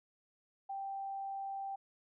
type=tone; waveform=sine; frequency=784 Hz; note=G5; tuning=in tune; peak=-38 dBFS; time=0.69-1.76 s; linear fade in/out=10 ms; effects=none